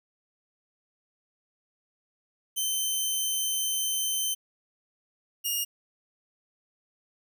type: tone pair in turn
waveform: 10% pulse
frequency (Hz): 3085 / 2843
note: G7 / F7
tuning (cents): -28 / +30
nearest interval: minor second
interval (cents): 142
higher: first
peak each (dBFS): -18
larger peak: neither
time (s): 2.56-4.35 / 5.44-5.65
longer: first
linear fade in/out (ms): 20
effects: none